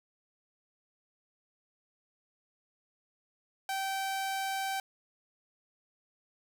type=tone; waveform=sawtooth; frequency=775 Hz; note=G5; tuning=20 cents flat; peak=-28 dBFS; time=3.69-4.8 s; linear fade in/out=2 ms; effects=none